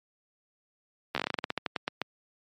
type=slowing click train; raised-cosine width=0.3 ms; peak=-12 dBFS; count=17; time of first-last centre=1.15-2.016 s; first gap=13 ms; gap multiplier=1.17; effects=high-pass 150 Hz 12 dB/octave + MP3 64 kbps